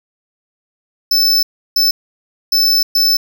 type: tone bursts at uneven times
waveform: square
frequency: 5274 Hz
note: E8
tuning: in tune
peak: -10 dBFS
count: 4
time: 1.11-1.43 / 1.76-1.91 / 2.52-2.83 / 2.95-3.17 s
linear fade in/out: 5 ms
effects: none